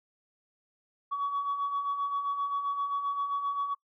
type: beating tone pair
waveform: sine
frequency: 1123 / 1130.6 Hz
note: C#6 / C#6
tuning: +22 / +34 cents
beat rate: 7.6 Hz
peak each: -36 / -28 dBFS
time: 1.11-3.75 s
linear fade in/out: 20 ms
effects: noise-tail reverb RT60 0.1 s tail -24 dB re dry + tanh soft clip ceiling -24 dBFS